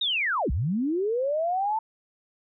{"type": "linear two-way sweep", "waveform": "sine", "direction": "down then up", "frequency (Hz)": [3800, 51.6, 897], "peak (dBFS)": -23, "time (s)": [0.01, 1.79], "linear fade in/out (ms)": 5, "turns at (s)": 0.51, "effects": []}